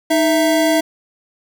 square tone pair together, 311.1 / 660.1 Hz, D#4 / E5, 0 / +2 cents, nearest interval octave + minor second, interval 1302 cents, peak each -16 dBFS, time 0.1-0.81 s, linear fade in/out 10 ms, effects none

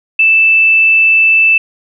sine tone, 2642 Hz, E7, 3 cents sharp, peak -5 dBFS, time 0.19-1.58 s, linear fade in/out 5 ms, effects none

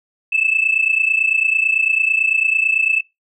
sine tone pair together, 2608 / 2637 Hz, E7 / E7, -19 / 0 cents, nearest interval unison, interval 19 cents, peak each -16 dBFS, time 0.32-3.01 s, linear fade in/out 10 ms, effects noise-tail reverb RT60 0.2 s tail -21 dB re dry + tanh soft clip ceiling -6 dBFS

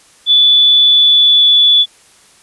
sine tone with pitch glide, 3466 to 3446 Hz, A7 to A7, -27 to -37 cents, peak -5 dBFS, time 0.26-1.86 s, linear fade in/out 50 ms, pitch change -10 cents, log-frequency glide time 0.83-1.6 s, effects white hiss -46 dBFS RMS until 2.42 s + resampled to 24000 Hz

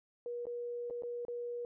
sine tone with dropouts, 480.1 Hz, B4, 49 cents flat, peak -37 dBFS, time 0.26-1.65 s, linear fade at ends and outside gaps 1 ms, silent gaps 0.455-0.468 / 0.9-0.907 / 1.023-1.034 / 1.251-1.282 s, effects none

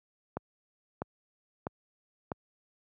click train, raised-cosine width 1 ms, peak -19 dBFS, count 4, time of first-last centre 0.37-2.318 s, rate 1.54 Hz, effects high-pass 80 Hz 12 dB/octave

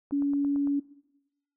click train, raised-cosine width 1 ms, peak -32 dBFS, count 6, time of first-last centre 0.11-0.673 s, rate 8.88 Hz
sine tone, 283.2 Hz, C#4, 37 cents sharp, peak -23 dBFS, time 0.12-0.8 s, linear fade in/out 10 ms
effects noise-tail reverb RT60 0.9 s tail -19 dB re dry

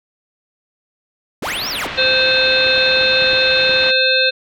square linear two-way sweep, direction up then down, 82.41 to 5770 to 82.41 Hz, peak -22 dBFS, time 1.42-1.87 s, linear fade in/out 5 ms, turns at 1.69 s
white low-pass noise, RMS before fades -27 dBFS, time 1.44-3.92 s, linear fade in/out 20 ms, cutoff 3300 Hz, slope 24 dB/octave
harmonic tone, 520 Hz, C5, 11 cents flat, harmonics 1 / 3 / 5 / 7 / 8, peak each -18 / -18 / -18 / -18 / -18 dBFS, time 1.97-4.31 s, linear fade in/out 20 ms
clicks, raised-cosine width 2 ms, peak -19 dBFS, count 6, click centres 2.669 / 2.779 / 3.013 / 3.224 / 3.333 / 3.694 s
effects none

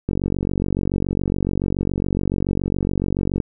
click train, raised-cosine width 3 ms, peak -8 dBFS, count 157, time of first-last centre 0.09-3.402 s, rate 47.1 Hz, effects none

